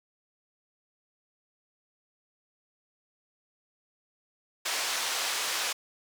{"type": "band-pass noise", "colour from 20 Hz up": "white", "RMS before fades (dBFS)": -31, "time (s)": [4.65, 5.73], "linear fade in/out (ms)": 10, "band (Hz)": [580, 6100], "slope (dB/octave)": 12, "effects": []}